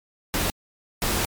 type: noise bursts at uneven times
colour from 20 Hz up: pink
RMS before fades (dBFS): -24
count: 2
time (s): 0.34-0.5 / 1.02-1.25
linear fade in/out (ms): 0
effects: MP3 96 kbps